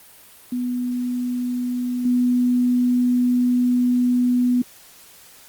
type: tone with level steps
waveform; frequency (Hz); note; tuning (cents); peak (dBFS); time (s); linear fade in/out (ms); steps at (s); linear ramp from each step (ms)
sine; 246.9; B3; 0; -21 / -15; 0.52-4.62; 5; 2.05; 5
effects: white hiss -47 dBFS RMS until 5.48 s + Opus 32 kbps